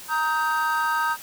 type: chord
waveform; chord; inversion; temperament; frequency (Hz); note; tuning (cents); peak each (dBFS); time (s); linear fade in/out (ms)
triangle; Eb major; second; equal with one note detuned; 932.3 / 1258.2 / 1568; Bb5 / Eb6 / G6; 0 / +19 / 0; -23 / -24 / -24; 0.08-1.17; 50
effects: white hiss -41 dBFS RMS until 1.22 s